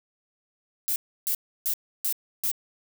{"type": "noise bursts", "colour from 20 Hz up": "violet", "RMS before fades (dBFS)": -26, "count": 5, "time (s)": [0.88, 2.515], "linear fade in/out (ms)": 0, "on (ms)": 79, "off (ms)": 310, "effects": []}